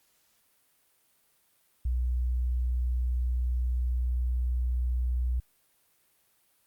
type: tone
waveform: sine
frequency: 61.5 Hz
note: B1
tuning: 7 cents flat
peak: -25 dBFS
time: 1.85-5.4 s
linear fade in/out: 5 ms
effects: white hiss -68 dBFS RMS until 6.66 s + Opus 48 kbps